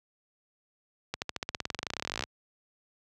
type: accelerating click train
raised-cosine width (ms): 0.2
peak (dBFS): -14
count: 30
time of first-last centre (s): 1.14-2.238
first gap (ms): 79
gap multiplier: 0.94
effects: high-pass 60 Hz 12 dB/octave